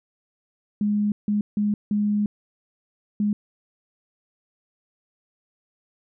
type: tone bursts at uneven times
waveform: sine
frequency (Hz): 207.7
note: G#3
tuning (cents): 0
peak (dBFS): -19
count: 5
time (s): 0.81-1.12 / 1.28-1.41 / 1.57-1.74 / 1.91-2.26 / 3.2-3.33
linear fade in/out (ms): 2
effects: none